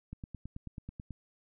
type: click train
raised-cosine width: 5 ms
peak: -29 dBFS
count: 10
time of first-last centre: 0.13-1.107 s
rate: 9.21 Hz
effects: none